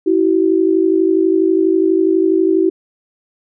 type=tone pair together; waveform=sine; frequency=326.8 / 379 Hz; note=E4 / F#4; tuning=-15 / +42 cents; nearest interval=minor third; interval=257 cents; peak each=-13 dBFS; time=0.06-2.7 s; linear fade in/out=10 ms; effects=none